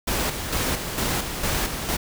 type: noise with tremolo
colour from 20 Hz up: pink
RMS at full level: -24 dBFS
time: 0.07-1.97 s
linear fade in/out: 10 ms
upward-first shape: square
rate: 2.2 Hz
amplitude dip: 50%
effects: none